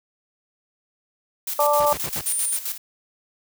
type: noise with tremolo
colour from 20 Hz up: blue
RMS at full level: -27 dBFS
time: 1.47-2.78 s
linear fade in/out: 5 ms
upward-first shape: square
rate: 7.6 Hz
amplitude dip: 65%
type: harmonic tone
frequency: 293.4 Hz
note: D4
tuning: 2 cents flat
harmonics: 2 / 3 / 4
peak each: -19 / -21 / -22 dBFS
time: 1.59-1.93 s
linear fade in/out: 2 ms
type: noise bursts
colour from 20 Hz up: pink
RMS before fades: -31 dBFS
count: 4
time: 1.8-2.211 s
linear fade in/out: 2 ms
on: 54 ms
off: 65 ms
type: tone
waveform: sine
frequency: 9260 Hz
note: D9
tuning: 25 cents flat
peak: -22 dBFS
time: 2.26-2.57 s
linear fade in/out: 10 ms
effects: high-pass 60 Hz 12 dB/octave